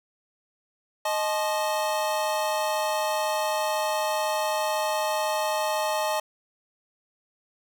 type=tone cluster; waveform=square; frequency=621 / 863 / 1067 / 1218 Hz; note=D#5 / A5 / C6 / D#6; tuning=-3 / -34 / +34 / -37 cents; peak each=-28 / -29 / -35 / -36 dBFS; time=1.05-6.2 s; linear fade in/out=5 ms; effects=none